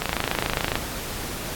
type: click train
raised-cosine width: 0.3 ms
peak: -6 dBFS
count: 21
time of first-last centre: 0.02-0.755 s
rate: 27.2 Hz
effects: pink hiss -32 dBFS RMS until 1.55 s + AAC 64 kbps